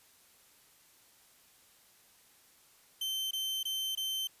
40% pulse tone bursts, 3097 Hz, G7, 22 cents flat, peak -32 dBFS, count 4, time 3.01-4.273 s, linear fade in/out 5 ms, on 300 ms, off 21 ms, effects white hiss -63 dBFS RMS until 4.4 s + resampled to 32000 Hz

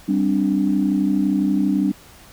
sine chord, G suspended fourth, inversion none, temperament equal, 196 / 261.6 / 293.7 Hz, G3 / C4 / D4, 0 / 0 / 0 cents, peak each -19 / -22 / -19 dBFS, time 0.08-1.92 s, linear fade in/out 10 ms, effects tanh soft clip ceiling -7 dBFS + pink hiss -46 dBFS RMS until 2.32 s

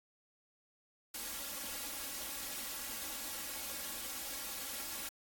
white noise with comb filter, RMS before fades -42 dBFS, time 1.14-5.09 s, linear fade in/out 5 ms, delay 3.6 ms, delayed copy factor +0.8, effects AAC 64 kbps

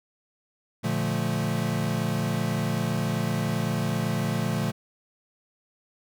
square chord, Bb major seventh, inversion none, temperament equal, 116.54 / 146.83 / 174.61 / 220 Hz, Bb2 / D3 / F3 / A3, 0 / 0 / 0 / 0 cents, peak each -31 dBFS, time 0.83-4.72 s, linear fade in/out 20 ms, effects none

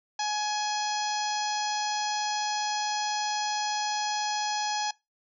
harmonic tone with a mistuned harmonic, 841 Hz, G#5, 22 cents sharp, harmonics 1 / 2 / 3 / 4 / 5 / 6 / 7 / 8, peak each -29 / -37 / -40 / -39 / -38 / -37 / -38 / -44 dBFS, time 0.19-4.91 s, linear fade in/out 5 ms, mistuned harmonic 4, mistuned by -33 cents, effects noise-tail reverb RT60 0.2 s tail -21 dB re dry

